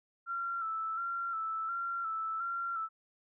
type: tone with vibrato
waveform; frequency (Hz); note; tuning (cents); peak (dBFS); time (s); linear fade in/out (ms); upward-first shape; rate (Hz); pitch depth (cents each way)
sine; 1345; E6; +34; -33; 0.26-2.89; 50; square; 1.4; 37
effects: none